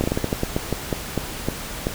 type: slowing click train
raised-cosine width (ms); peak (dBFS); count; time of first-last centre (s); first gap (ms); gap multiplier
2; -7; 14; 0.01-1.869; 29; 1.24
effects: pink hiss -32 dBFS RMS until 1.94 s